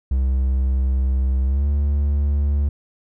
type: tone with pitch glide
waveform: triangle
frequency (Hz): 65.41 to 71.74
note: C2 to D2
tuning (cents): 0 to -40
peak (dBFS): -14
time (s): 0.11-2.69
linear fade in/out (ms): 5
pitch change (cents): +160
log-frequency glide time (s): 1.44-1.67
effects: none